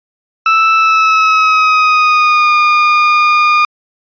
30% pulse tone with pitch glide, 1318.5 to 1216.1 Hz, E6 to D#6, 0 to -40 cents, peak -4 dBFS, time 0.46-3.65 s, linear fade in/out 2 ms, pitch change -140 cents, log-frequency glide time 0.76-2.54 s, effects resampled to 11025 Hz

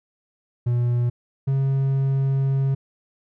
triangle tone pair in turn, 120.9 / 135.71 Hz, B2 / C#3, -36 / -36 cents, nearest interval major second, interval 200 cents, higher second, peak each -16 / -16 dBFS, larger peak neither, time 0.66-1.1 / 1.47-2.75 s, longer second, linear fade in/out 10 ms, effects none

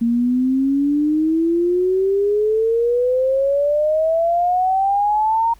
sine exponential sweep, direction up, 230.3 to 932.3 Hz, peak -14 dBFS, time 0.01-5.54 s, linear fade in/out 10 ms, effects added 50 Hz sine -46 dBFS peak until 5.59 s + pink hiss -54 dBFS RMS until 5.59 s

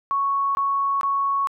sine tone bursts, 1108.7 Hz, C#6, in tune, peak -19 dBFS, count 3, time 0.11-1.472 s, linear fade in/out 0 ms, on 440 ms, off 21 ms, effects none

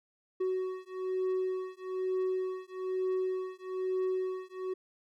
triangle beating tone pair, 372.3 / 373.4 Hz, F#4 / F#4, +11 / +16 cents, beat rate 1.1 Hz, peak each -32 / -32 dBFS, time 0.4-4.74 s, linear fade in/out 10 ms, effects none

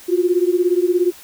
sine beating tone pair, 349.2 / 366.2 Hz, F4 / F#4, 0 / -18 cents, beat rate 17 Hz, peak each -16 / -17 dBFS, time 0.08-1.12 s, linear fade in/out 20 ms, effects white hiss -42 dBFS RMS until 1.23 s

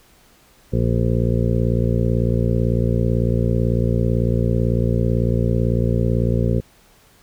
harmonic tone, 58 Hz, A#1, 8 cents flat, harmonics 1 / 2 / 3 / 4 / 6 / 7 / 8 / 9, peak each -22 / -19 / -23 / -25 / -30 / -28 / -29 / -29 dBFS, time 0.72-6.61 s, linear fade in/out 20 ms, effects pink hiss -53 dBFS RMS until 7.22 s

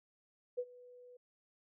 sine tone with ADSR envelope, 493.4 Hz, B4, 2 cents flat, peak -32 dBFS, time 0.57-1.17 s, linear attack 19 ms, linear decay 55 ms, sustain -22 dB, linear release 7 ms, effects none

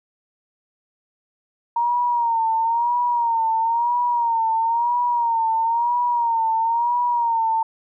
sine tone with vibrato, 932.3 Hz, A#5, in tune, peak -17 dBFS, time 1.76-7.63 s, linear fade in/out 5 ms, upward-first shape sine, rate 1 Hz, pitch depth 70 cents each way, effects none

